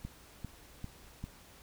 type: click train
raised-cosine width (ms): 5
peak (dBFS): -27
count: 4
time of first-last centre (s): 0.05-1.24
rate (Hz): 2.52
effects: added 60 Hz sine -62 dBFS peak until 1.62 s + pink hiss -57 dBFS RMS until 1.62 s